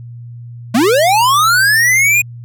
square linear sweep, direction up, 200 to 2489 Hz, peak -9 dBFS, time 0.74-2.22 s, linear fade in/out 10 ms, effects added 119 Hz sine -28 dBFS peak until 2.44 s

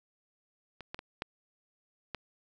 clicks, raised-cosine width 0.3 ms, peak -28 / -22 / -26 / -18 / -20 dBFS, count 5, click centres 0.807 / 0.945 / 0.991 / 1.221 / 2.147 s, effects none

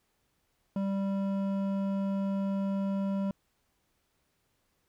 triangle tone with hard clipping, 196 Hz, G3, in tune, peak -30 dBFS, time 0.76-3.31 s, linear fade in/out 2 ms, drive 14 dB, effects pink hiss -75 dBFS RMS until 4.88 s

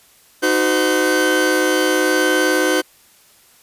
40% pulse tone cluster, 309.4 / 369 / 512 / 1535 Hz, D#4 / F#4 / C5 / G6, -10 / -5 / -38 / -37 cents, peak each -19 dBFS, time 0.42-2.82 s, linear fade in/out 20 ms, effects white hiss -51 dBFS RMS until 3.62 s + resampled to 32000 Hz

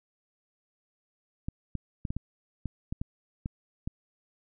clicks, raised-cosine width 5 ms, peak -20 dBFS, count 10, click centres 1.485 / 1.753 / 2.052 / 2.105 / 2.166 / 2.657 / 2.925 / 3.015 / 3.459 / 3.875 s, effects none

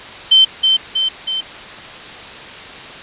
sine tone with echo, 3094 Hz, G7, 23 cents flat, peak -5 dBFS, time 0.31-0.45 s, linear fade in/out 10 ms, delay 320 ms, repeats 3, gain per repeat -4 dB, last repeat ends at 1.41 s, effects white hiss -32 dBFS RMS until 3.02 s + resampled to 8000 Hz

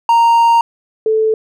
triangle / sine tone pair in turn, 929 / 438.4 Hz, A#5 / A4, -6 / -6 cents, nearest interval octave + minor second, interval 1300 cents, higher first, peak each -5 / -10 dBFS, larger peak first, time 0.09-0.61 / 1.06-1.34 s, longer first, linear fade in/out 2 ms, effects none

